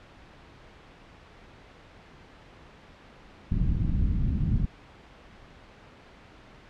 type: low-pass noise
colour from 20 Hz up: pink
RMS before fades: -25 dBFS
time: 3.51-4.66 s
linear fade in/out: 10 ms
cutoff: 210 Hz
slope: 24 dB/octave
effects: pink hiss -51 dBFS RMS until 6.69 s + low-pass 3000 Hz 12 dB/octave